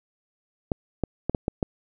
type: clicks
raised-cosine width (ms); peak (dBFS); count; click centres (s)
2; -10; 6; 0.718 / 1.037 / 1.296 / 1.348 / 1.481 / 1.628
effects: none